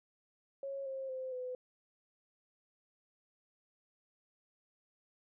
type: tone with pitch steps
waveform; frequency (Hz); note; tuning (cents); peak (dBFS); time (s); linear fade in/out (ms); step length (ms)
sine; 549 / 533.7 / 518.8 / 504.3; C#5 / C5 / C5 / B4; -17 / +34 / -15 / +36; -38; 0.63-1.55; 2; 230
effects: none